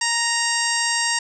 harmonic tone, 932.3 Hz, A#5, in tune, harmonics 1 / 2 / 3 / 4 / 5 / 6 / 7 / 8 / 9, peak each -27 / -24 / -29 / -35 / -27 / -27 / -33 / -28 / -29 dBFS, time 0.01-1.19 s, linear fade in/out 5 ms, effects none

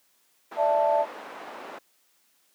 white band-pass noise, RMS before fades -41 dBFS, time 0.51-1.79 s, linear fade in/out 10 ms, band 320 to 1100 Hz, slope 12 dB/octave
sine chord, D suspended second, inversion none, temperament just, 587.3 / 660.7 / 881 Hz, D5 / E5 / A5, 0 / +4 / +2 cents, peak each -24 dBFS, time 0.56-1.06 s, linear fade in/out 50 ms
effects white hiss -66 dBFS RMS until 2.54 s + high-pass 200 Hz 12 dB/octave

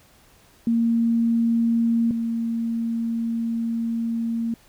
sine tone pair in turn, 231.1 / 230 Hz, A#3 / A#3, -15 / -23 cents, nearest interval unison, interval 8 cents, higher first, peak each -17 / -22 dBFS, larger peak first, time 0.67-2.11 / 2.11-4.54 s, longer second, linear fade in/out 2 ms, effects pink hiss -55 dBFS RMS until 4.68 s

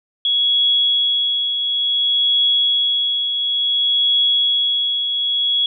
sine tone with tremolo, 3345 Hz, G#7, 12 cents sharp, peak -12 dBFS, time 0.25-5.66 s, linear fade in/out 2 ms, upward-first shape triangle, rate 0.57 Hz, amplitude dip 50%, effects none

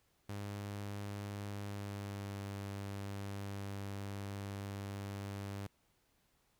sawtooth tone with pitch glide, 101.5 to 99.64 Hz, G#2 to G2, -39 to +29 cents, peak -37 dBFS, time 0.29-5.67 s, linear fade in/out 5 ms, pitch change -32 cents, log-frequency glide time 1.62-2.38 s, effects pink hiss -75 dBFS RMS until 6.59 s

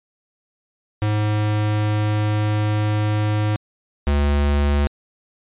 square tone pair in turn, 105.8 / 71.96 Hz, G#2 / D2, +33 / -35 cents, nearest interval perfect fifth, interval 668 cents, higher first, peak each -18 / -16 dBFS, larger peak second, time 1.02-3.56 / 4.07-4.87 s, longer first, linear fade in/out 0 ms, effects resampled to 8000 Hz

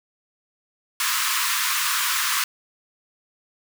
pink high-pass noise, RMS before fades -23 dBFS, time 1-2.44 s, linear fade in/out 2 ms, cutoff 980 Hz, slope 96 dB/octave, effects none

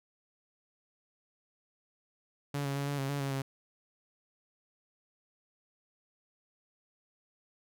sawtooth tone with pitch steps, 142.8 / 139 / 140.8 / 142.8 / 136.3 / 142.3 / 137.8 / 135.5 Hz, D3 / C#3 / C#3 / D3 / C#3 / C#3 / C#3 / C#3, -48 / +5 / +27 / -48 / -29 / +46 / -10 / -39 cents, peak -28 dBFS, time 2.54-3.42 s, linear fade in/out 5 ms, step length 110 ms, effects none

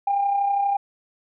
sine tone with amplitude modulation, 801 Hz, G5, 37 cents sharp, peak -16 dBFS, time 0.07-0.77 s, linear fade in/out 5 ms, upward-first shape sine, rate 32.4 Hz, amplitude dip 45%, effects tanh soft clip ceiling -13 dBFS

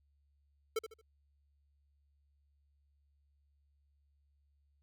square tone with echo, 444 Hz, A4, 16 cents sharp, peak -32 dBFS, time 0.76-0.79 s, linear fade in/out 5 ms, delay 75 ms, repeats 3, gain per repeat -10 dB, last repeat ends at 1.015 s, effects added 71 Hz sine -70 dBFS peak until 4.82 s

